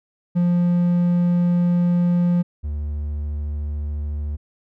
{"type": "tone pair in turn", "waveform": "triangle", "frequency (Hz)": [175.2, 73.85], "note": ["F3", "D2"], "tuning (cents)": [6, 10], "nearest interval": "octave + minor third", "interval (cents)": 1496, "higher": "first", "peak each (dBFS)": [-13, -21], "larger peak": "first", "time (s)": [[0.35, 2.43], [2.63, 4.37]], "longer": "first", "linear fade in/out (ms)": 20, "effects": []}